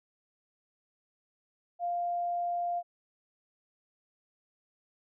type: tone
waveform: sine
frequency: 698.5 Hz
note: F5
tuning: in tune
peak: -29 dBFS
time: 1.79-2.83 s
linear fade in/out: 50 ms
effects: none